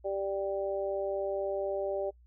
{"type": "harmonic tone", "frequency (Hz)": 196, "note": "G3", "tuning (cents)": 0, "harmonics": [2, 3, 4], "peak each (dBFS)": [-34, -32, -41], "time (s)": [0.04, 2.11], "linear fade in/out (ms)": 20, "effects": ["noise-tail reverb RT60 0.1 s tail -23 dB re dry", "added 60 Hz sine -56 dBFS peak until 2.26 s"]}